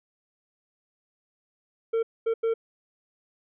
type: tone bursts at uneven times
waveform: triangle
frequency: 454 Hz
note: A#4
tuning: 46 cents flat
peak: -20 dBFS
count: 3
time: 1.93-2.03 / 2.26-2.34 / 2.43-2.54 s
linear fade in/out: 10 ms
effects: resampled to 8000 Hz